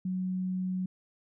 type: tone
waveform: sine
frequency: 185 Hz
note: F#3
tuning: in tune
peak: -29 dBFS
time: 0.05-0.86 s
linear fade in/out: 5 ms
effects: none